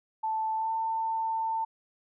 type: tone with pitch glide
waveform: sine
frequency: 880 to 895.4 Hz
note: A5 to A5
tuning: 0 to +30 cents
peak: -27 dBFS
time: 0.23-1.65 s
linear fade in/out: 10 ms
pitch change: +30 cents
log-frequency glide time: 0.55-0.72 s
effects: none